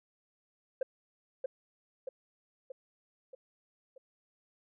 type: tone with echo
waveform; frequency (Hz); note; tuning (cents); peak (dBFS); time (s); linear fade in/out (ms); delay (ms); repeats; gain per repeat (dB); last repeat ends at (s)
sine; 524; C5; +2; -25; 0.81-0.83; 5; 630; 5; -5; 3.98
effects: tanh soft clip ceiling -27 dBFS